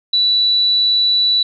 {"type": "tone", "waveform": "sine", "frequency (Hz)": 3951, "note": "B7", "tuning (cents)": 0, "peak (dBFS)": -11, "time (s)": [0.13, 1.43], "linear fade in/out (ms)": 5, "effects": []}